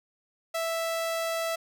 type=tone; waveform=sawtooth; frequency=659.3 Hz; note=E5; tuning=in tune; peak=-24 dBFS; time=0.54-1.56 s; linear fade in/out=10 ms; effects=none